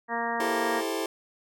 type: harmonic tone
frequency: 233.1 Hz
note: A#3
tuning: in tune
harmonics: 1 / 2 / 3 / 4 / 5 / 6 / 7 / 8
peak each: -37 / -36 / -33 / -32 / -36 / -43 / -37 / -34 dBFS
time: 0.08-0.83 s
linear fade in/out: 50 ms
type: chord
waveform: sawtooth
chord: A minor seventh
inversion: second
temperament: just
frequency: 330 / 396 / 440 / 528 Hz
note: E4 / G4 / A4 / C5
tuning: +2 / +18 / 0 / +16 cents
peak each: -28 / -30 / -29 / -32 dBFS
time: 0.4-1.06 s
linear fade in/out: 2 ms
effects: none